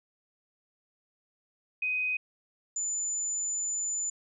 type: tone pair in turn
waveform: sine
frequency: 2506 / 7021 Hz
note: D#7 / A8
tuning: +12 / -5 cents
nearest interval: octave + tritone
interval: 1783 cents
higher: second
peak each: -27 / -29 dBFS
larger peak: first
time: 1.82-2.17 / 2.76-4.1 s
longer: second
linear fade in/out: 5 ms
effects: none